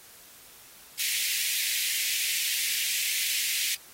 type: high-pass noise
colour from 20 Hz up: pink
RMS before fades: -29 dBFS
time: 0.99-3.75 s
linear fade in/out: 5 ms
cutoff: 2000 Hz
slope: 48 dB/octave
effects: white hiss -51 dBFS RMS until 3.93 s + AAC 48 kbps